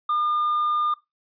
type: tone with tanh clipping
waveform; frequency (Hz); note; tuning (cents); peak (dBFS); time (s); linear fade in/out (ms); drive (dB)
sine; 1209; D6; +50; -21; 0.09-0.94; 5; 2
effects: noise-tail reverb RT60 0.2 s tail -19 dB re dry + resampled to 11025 Hz